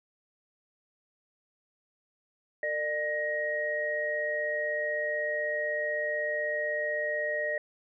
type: tone cluster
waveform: sine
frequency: 454 / 601 / 1883 Hz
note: A#4 / D5 / A#6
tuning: -46 / +40 / +17 cents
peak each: -40 / -31 / -31 dBFS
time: 2.63-7.58 s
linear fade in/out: 2 ms
effects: none